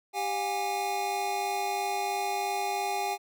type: tone cluster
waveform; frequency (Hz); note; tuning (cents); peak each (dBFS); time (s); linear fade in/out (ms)
square; 392.3 / 717 / 820; G4 / F5 / G#5; +1 / +45 / -22; -37 / -35 / -31; 0.13-3.18; 50
effects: none